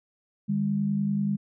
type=tone pair together; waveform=sine; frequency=151.4 / 201.8 Hz; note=D#3 / G#3; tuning=-47 / -49 cents; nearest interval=perfect fourth; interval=498 cents; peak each=-30 / -24 dBFS; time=0.48-1.37 s; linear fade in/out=20 ms; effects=none